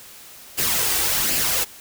white noise with flanger, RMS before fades -21 dBFS, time 0.57-1.65 s, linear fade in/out 20 ms, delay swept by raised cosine 0.4 to 2.6 ms, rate 1.3 Hz, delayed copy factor +0.5, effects white hiss -43 dBFS RMS until 1.8 s

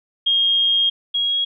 sine tone pair in turn, 3242 / 3299 Hz, G#7 / G#7, -42 / -12 cents, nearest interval unison, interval 30 cents, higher second, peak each -14 / -17 dBFS, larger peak first, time 0.26-0.9 / 1.14-1.45 s, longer first, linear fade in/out 10 ms, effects none

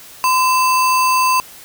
sine tone with sample-and-hold, 1023 Hz, C6, 39 cents flat, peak -11 dBFS, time 0.24-1.4 s, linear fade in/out 0 ms, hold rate 3675 Hz, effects white hiss -39 dBFS RMS until 1.64 s

